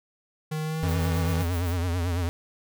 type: tone with pitch glide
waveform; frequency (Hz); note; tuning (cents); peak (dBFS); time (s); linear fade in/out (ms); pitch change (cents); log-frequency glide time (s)
square; 155.5 to 163.7; D#3 to E3; -1 to -12; -28; 0.51-1.43; 10; +89; 0.63-0.98
type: tone with vibrato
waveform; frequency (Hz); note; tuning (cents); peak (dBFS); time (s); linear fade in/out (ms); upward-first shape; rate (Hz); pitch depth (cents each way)
square; 87.31; F2; 0; -25; 0.83-2.29; 0; triangle; 9; 100
type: noise with tremolo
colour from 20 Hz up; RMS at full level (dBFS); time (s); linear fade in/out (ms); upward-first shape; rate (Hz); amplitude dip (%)
violet; -41; 0.88-1.77; 5; triangle; 7.7; 80
effects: none